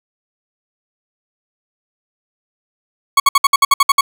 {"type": "tone bursts", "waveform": "40% pulse", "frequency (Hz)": 1108.7, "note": "C#6", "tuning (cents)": 0, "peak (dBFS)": -6, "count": 10, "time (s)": [3.17, 4.01], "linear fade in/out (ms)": 5, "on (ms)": 30, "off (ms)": 60, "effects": []}